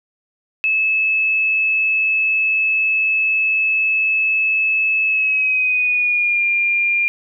sine tone with pitch glide, 2602 to 2400 Hz, E7 to D7, -23 to +37 cents, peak -14 dBFS, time 0.64-7.08 s, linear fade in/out 0 ms, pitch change -140 cents, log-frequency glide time 5.05-6.42 s, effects none

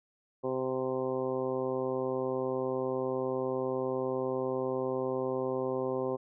harmonic tone, 130 Hz, C3, 11 cents flat, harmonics 1 / 2 / 3 / 4 / 5 / 6 / 7 / 8, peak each -43 / -38 / -33 / -34 / -44 / -44 / -45 / -43 dBFS, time 0.43-6.17 s, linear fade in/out 20 ms, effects none

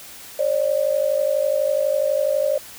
sine tone pair together, 546.9 / 599 Hz, C#5 / D5, -23 / +34 cents, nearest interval major second, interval 157 cents, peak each -20 dBFS, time 0.39-2.58 s, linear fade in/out 5 ms, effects white hiss -40 dBFS RMS until 2.78 s

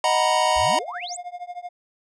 square chord, B major seventh, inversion first, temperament equal, 622.3 / 740 / 932.3 / 987.8 Hz, D#5 / F#5 / A#5 / B5, 0 / 0 / 0 / 0 cents, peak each -24 dBFS, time 0.04-0.79 s, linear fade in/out 2 ms
sine exponential sweep, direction up, 55 to 8520 Hz, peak -31 dBFS, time 0.56-1.17 s, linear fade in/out 5 ms
triangle tone with tremolo, 710 Hz, F5, 28 cents sharp, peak -26 dBFS, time 0.64-1.69 s, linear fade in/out 5 ms, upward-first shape triangle, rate 13 Hz, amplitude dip 100%
effects resampled to 22050 Hz

